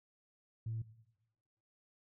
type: tone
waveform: sine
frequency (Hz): 112.3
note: A2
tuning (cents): +36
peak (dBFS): -36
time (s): 0.66-0.82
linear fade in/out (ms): 5
effects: noise-tail reverb RT60 1.0 s tail -17 dB re dry + tanh soft clip ceiling -32 dBFS